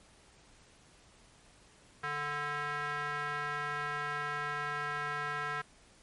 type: tone with band-pass filter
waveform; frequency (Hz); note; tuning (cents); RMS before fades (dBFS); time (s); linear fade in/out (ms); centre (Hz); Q
square; 146.83; D3; 0; -36; 2.03-5.62; 10; 1500; 2.8
effects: pink hiss -61 dBFS RMS until 6.02 s + MP3 48 kbps